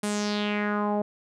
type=tone with low-pass filter sweep; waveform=sawtooth; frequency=207.7 Hz; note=G#3; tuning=in tune; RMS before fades=-27 dBFS; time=0.03-1.02 s; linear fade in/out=5 ms; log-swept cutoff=10000 to 650 Hz; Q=3.4; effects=none